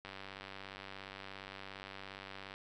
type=click train; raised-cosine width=0.3 ms; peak=-30 dBFS; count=243; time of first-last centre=0.05-2.54 s; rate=97.2 Hz; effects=none